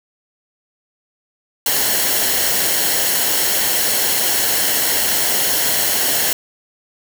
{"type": "noise with comb filter", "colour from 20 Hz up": "white", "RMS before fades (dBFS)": -17, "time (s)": [1.66, 6.33], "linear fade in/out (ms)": 2, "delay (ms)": 0.82, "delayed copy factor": -0.5, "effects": []}